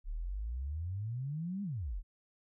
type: exponential two-way sweep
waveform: sine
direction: up then down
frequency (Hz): 34.65 to 207.7 to 34.65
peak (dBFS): -35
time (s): 0.04-2.03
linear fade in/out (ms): 50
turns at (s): 1.63
effects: none